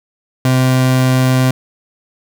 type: tone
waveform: 30% pulse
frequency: 129.1 Hz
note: C3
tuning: 23 cents flat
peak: -7 dBFS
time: 0.45-1.51 s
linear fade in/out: 2 ms
effects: none